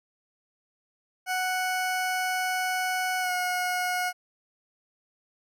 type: tone with pitch glide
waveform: 20% pulse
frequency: 740 to 725.2 Hz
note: F#5 to F#5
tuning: 0 to -35 cents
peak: -21 dBFS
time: 1.26-4.13 s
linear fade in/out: 50 ms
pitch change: -35 cents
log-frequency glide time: 3.2-3.32 s
effects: none